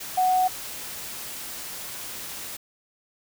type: tone in noise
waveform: sine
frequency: 740 Hz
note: F#5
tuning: in tune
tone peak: -18 dBFS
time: 0.17-0.48 s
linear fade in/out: 10 ms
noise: white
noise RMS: -36 dBFS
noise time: 0-2.57 s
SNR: +15 dB
effects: none